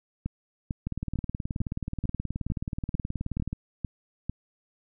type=two click trains; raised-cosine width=5 ms; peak=-18 / -17 dBFS; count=51 / 10; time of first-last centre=0.87-3.53 / 0.26-4.296 s; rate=18.8 / 2.23 Hz; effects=none